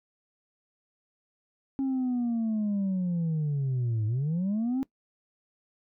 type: linear two-way sweep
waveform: sine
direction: down then up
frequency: 272.6 to 105.1 to 272.6 Hz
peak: -23 dBFS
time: 1.79-4.83 s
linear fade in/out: 0 ms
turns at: 4.06 s
effects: noise-tail reverb RT60 0.1 s tail -21 dB re dry + tanh soft clip ceiling -24 dBFS